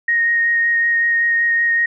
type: tone with vibrato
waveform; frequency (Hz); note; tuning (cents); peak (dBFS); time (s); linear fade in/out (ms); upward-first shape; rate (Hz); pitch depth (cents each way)
sine; 1864.7; A#6; 0; -13; 0.08-1.86; 5; sine; 5.3; 10
effects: none